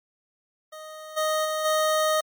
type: tone with level steps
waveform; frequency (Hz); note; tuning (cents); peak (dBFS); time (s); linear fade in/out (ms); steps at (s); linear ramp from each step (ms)
25% pulse; 622.3; D#5; 0; -35 / -19 / -22 / -17; 0.72-2.21; 10; 1.16 / 1.44 / 1.64; 20
effects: Opus 48 kbps